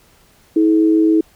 sine tone pair together, 320.9 / 428.3 Hz, E4 / A4, -46 / -47 cents, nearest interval perfect fourth, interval 499 cents, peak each -10 / -19 dBFS, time 0.56-1.21 s, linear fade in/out 5 ms, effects pink hiss -52 dBFS RMS until 1.35 s

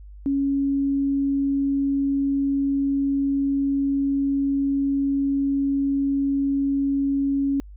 sine tone, 277.2 Hz, C#4, in tune, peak -19 dBFS, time 0.26-7.6 s, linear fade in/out 0 ms, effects added 50 Hz sine -39 dBFS peak until 7.76 s

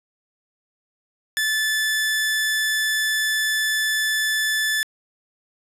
sawtooth tone, 1744 Hz, A6, 16 cents flat, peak -16 dBFS, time 1.37-4.83 s, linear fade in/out 0 ms, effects resampled to 32000 Hz + 8-bit

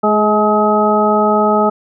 harmonic tone with a mistuned harmonic, 212 Hz, G#3, 36 cents sharp, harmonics 1 / 2 / 3 / 4 / 6, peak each -16 / -16 / -16 / -16 / -16 dBFS, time 0.03-1.7 s, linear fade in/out 10 ms, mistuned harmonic 2, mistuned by -19 cents, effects none

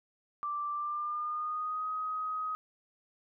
sine tone with pitch glide, 1174.7 to 1259 Hz, D6 to D#6, 0 to +20 cents, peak -32 dBFS, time 0.43-2.55 s, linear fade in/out 0 ms, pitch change +120 cents, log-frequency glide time 0.72-1.88 s, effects none

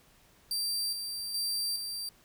sawtooth tone with tremolo, 4699 Hz, D8, in tune, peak -27 dBFS, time 0.51-2.09 s, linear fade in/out 2 ms, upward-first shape square, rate 1.2 Hz, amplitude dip 45%, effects pink hiss -62 dBFS RMS until 2.24 s

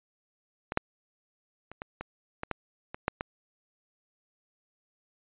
clicks, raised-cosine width 0.5 ms, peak -18 / -8 / -28 / -21 / -21 / -18 / -15 / -22 / -10 / -16 dBFS, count 10, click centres 0.721 / 0.774 / 1.716 / 1.819 / 2.01 / 2.434 / 2.513 / 2.945 / 3.081 / 3.209 s, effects resampled to 8000 Hz

